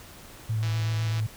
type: tone with vibrato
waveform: sine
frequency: 110 Hz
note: A2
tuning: in tune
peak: -24 dBFS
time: 0.49-1.27 s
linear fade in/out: 10 ms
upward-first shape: square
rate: 7.9 Hz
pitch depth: 22 cents each way
type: click train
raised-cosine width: 0.2 ms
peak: -21 dBFS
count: 95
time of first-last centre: 0.63-1.2 s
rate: 165 Hz
effects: pink hiss -47 dBFS RMS until 1.36 s